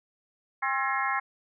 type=harmonic tone with a mistuned harmonic; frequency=267.3 Hz; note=C4; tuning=37 cents sharp; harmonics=3 / 4 / 5 / 6 / 7 / 8; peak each=-32 / -30 / -33 / -33 / -35 / -34 dBFS; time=0.62-1.2 s; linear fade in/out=10 ms; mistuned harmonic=6; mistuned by=+92 cents; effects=none